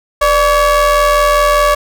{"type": "ring-modulated tone", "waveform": "square", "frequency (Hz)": 274.5, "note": "C#4", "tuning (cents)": -17, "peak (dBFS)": -6, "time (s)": [0.21, 1.75], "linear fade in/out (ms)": 10, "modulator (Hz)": 866, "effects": []}